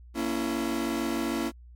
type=chord; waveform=40% pulse; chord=A# diminished; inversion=none; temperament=just; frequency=233.1 / 279.7 / 335.6 Hz; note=A#3 / C#4 / E4; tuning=0 / +16 / +31 cents; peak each=-31 / -31 / -30 dBFS; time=0.14-1.52 s; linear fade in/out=50 ms; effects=added 60 Hz sine -46 dBFS peak until 1.75 s + MP3 64 kbps